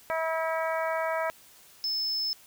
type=harmonic tone; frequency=323.3 Hz; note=E4; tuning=34 cents flat; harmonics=2 / 3 / 4 / 5 / 6 / 7; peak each=-29 / -33 / -35 / -37 / -39 / -40 dBFS; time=0.1-1.3 s; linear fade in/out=0 ms
type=tone; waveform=triangle; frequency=5240 Hz; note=E8; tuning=11 cents flat; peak=-26 dBFS; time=1.84-2.33 s; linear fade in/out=0 ms
effects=white hiss -55 dBFS RMS until 2.46 s